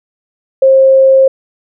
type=tone; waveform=sine; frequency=533 Hz; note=C5; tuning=32 cents sharp; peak=-3 dBFS; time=0.62-1.28 s; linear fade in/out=5 ms; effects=none